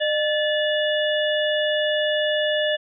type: harmonic tone with a mistuned harmonic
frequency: 580 Hz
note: D5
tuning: 22 cents flat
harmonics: 1 / 3 / 5 / 6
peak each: -21 / -26 / -28 / -29 dBFS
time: 0-2.77 s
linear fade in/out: 20 ms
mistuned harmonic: 1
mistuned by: +79 cents
effects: none